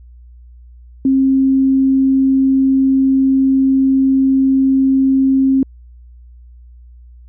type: tone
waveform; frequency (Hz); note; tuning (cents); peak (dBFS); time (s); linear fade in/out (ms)
sine; 267.2; C4; +36; -9; 1.05-5.63; 2
effects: added 60 Hz sine -37 dBFS peak until 7.28 s